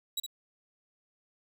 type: tone with echo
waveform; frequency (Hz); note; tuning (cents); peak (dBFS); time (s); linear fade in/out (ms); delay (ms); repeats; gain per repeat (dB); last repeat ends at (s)
sawtooth; 3869; B7; -36; -27; 0.17-0.2; 5; 64; 1; -7; 0.264
effects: none